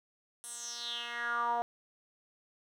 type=tone with band-pass filter sweep; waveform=10% pulse; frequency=237.4 Hz; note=A#3; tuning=32 cents sharp; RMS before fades=-36 dBFS; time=0.44-1.62 s; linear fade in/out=0 ms; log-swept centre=9900 to 740 Hz; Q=5.3; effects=none